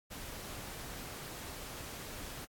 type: noise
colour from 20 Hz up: pink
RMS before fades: -45 dBFS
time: 0.1-2.46 s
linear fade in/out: 20 ms
effects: AAC 64 kbps